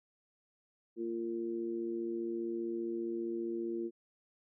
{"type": "harmonic tone", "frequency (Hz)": 115.1, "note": "A#2", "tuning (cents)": -22, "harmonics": [2, 3, 4], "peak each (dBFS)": [-42, -35, -47], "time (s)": [0.96, 3.91], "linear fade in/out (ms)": 50, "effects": []}